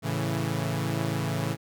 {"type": "chord", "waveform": "sawtooth", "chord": "A major", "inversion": "none", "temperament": "equal with one note detuned", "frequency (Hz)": [110.38, 138.59, 164.81], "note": ["A2", "C#3", "E3"], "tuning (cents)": [6, 0, 0], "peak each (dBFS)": -27, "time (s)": [0.02, 1.57], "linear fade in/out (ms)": 50, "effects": []}